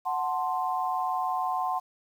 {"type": "chord", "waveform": "sine", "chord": "F# diminished", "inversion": "none", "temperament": "equal", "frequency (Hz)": [740, 880, 1046.5], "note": ["F#5", "A5", "C6"], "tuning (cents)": [0, 0, 0], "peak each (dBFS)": [-29, -33, -30], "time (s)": [0.05, 1.8], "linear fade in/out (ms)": 20, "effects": ["9-bit"]}